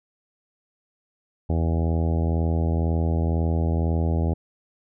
harmonic tone, 82 Hz, E2, 9 cents flat, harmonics 1 / 2 / 3 / 4 / 5 / 6 / 7 / 8 / 9 / 10, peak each -21 / -27 / -31 / -33 / -35 / -37 / -38 / -39 / -40 / -41 dBFS, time 1.49-4.34 s, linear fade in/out 10 ms, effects none

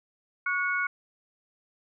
sine tone cluster, 1122 / 1452 / 2210 Hz, C#6 / F#6 / C#7, +21 / -33 / -6 cents, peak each -33 / -27 / -31 dBFS, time 0.46-0.87 s, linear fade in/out 5 ms, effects none

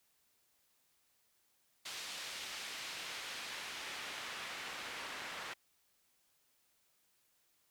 pink noise with band-pass filter sweep, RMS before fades -45 dBFS, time 1.85-5.54 s, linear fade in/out 10 ms, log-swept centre 3900 to 1800 Hz, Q 0.83, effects white hiss -75 dBFS RMS until 7.7 s

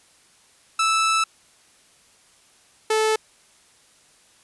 sawtooth tone pair in turn, 1315 / 436.3 Hz, E6 / A4, -5 / -15 cents, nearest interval octave + perfect fifth, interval 1910 cents, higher first, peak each -14 dBFS, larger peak neither, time 0.79-1.24 / 2.9-3.16 s, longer first, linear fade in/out 5 ms, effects white hiss -56 dBFS RMS until 4.43 s + resampled to 24000 Hz

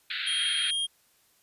white band-pass noise, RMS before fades -33 dBFS, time 0.1-0.71 s, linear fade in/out 5 ms, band 1400 to 4200 Hz, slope 96 dB/octave
square tone, 3228 Hz, G#7, 50 cents flat, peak -27 dBFS, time 0.26-0.87 s, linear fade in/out 20 ms
effects white hiss -65 dBFS RMS until 1.42 s + resampled to 32000 Hz

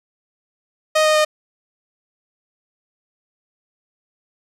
sawtooth tone with pitch steps, 622.3 / 617.6 / 613 Hz, D#5 / D#5 / D#5, 0 / -13 / -26 cents, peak -9 dBFS, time 0.95-1.25 s, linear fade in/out 10 ms, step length 100 ms, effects low-pass 9000 Hz 12 dB/octave + 8-bit

